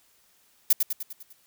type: noise with echo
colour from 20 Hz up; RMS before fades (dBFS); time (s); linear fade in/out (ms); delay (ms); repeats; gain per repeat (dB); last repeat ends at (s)
violet; -18; 0.7-0.73; 5; 100; 6; -5; 1.33
effects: white hiss -63 dBFS RMS until 1.46 s